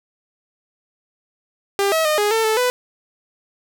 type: tone with pitch steps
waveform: sawtooth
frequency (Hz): 398.4 / 643 / 612 / 415 / 447.6 / 437.7 / 497.6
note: G4 / E5 / D#5 / G#4 / A4 / A4 / B4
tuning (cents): +28 / -43 / -29 / -1 / +30 / -9 / +13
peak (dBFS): -12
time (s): 1.79-2.7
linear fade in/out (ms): 0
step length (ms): 130
effects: none